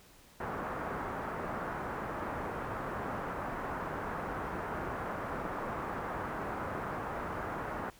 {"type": "low-pass noise", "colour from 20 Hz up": "white", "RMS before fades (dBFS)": -38, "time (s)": [0.4, 7.9], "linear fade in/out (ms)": 2, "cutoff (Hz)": 1400, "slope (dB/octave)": 24, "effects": ["pink hiss -59 dBFS RMS until 7.99 s"]}